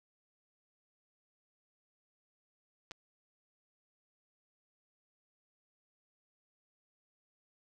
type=clicks; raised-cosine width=0.2 ms; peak=-27 dBFS; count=2; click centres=2.911 / 2.917 s; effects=none